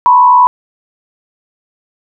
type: tone with frequency modulation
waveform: sine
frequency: 987.8 Hz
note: B5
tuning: in tune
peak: -3 dBFS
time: 0.06-0.47 s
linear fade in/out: 0 ms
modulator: 72 Hz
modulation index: 0.64
effects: none